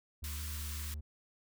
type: tone with vibrato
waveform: triangle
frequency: 74.8 Hz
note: D2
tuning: 32 cents sharp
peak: -37 dBFS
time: 0.22-1.01 s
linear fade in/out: 10 ms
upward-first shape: triangle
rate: 19 Hz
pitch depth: 36 cents each way
type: high-pass noise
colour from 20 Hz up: white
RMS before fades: -45 dBFS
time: 0.24-0.94 s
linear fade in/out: 0 ms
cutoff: 950 Hz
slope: 96 dB/octave
effects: none